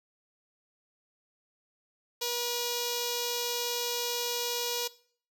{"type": "tone with notch filter", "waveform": "5% pulse", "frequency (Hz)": 481.2, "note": "B4", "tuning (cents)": -45, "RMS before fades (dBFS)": -32, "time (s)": [2.21, 4.88], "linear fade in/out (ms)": 10, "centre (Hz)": 1700, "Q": 0.72, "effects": ["noise-tail reverb RT60 0.5 s tail -20 dB re dry"]}